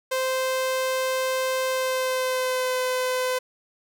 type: tone with pitch glide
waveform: sawtooth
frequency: 520 to 509 Hz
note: C5 to C5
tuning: -11 to -48 cents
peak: -19 dBFS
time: 0.11-3.39 s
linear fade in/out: 10 ms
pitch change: -37 cents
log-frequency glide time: 1.67-2.78 s
effects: none